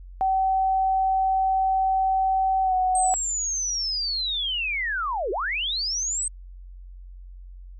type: tone with pitch glide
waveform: sine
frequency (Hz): 764 to 742.7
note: G5 to F#5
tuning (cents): -45 to +6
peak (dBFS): -19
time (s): 0.21-3.14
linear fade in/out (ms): 0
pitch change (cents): -49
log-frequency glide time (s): 2.63-2.74
type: linear two-way sweep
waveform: sine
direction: down then up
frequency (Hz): 8372 to 347.7 to 8372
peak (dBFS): -24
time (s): 2.95-6.28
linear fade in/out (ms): 2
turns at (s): 5.31
effects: added 45 Hz sine -39 dBFS peak until 7.79 s